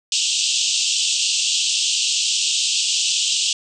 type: band-pass noise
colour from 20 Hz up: pink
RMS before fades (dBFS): -20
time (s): 0.12-3.53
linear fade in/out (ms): 2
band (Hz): 2700 to 8200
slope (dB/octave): 96
effects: none